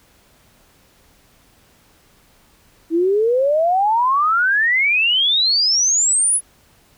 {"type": "exponential sweep", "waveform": "sine", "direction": "up", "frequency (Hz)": [318.8, 10600], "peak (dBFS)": -13, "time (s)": [2.9, 6.41], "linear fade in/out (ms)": 50, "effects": ["pink hiss -54 dBFS RMS until 6.97 s"]}